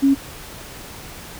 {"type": "tone", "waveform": "sine", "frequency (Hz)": 274.6, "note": "C#4", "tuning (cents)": -16, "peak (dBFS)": -11, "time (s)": [0.02, 0.15], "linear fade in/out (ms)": 20, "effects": ["pink hiss -37 dBFS RMS until 1.39 s"]}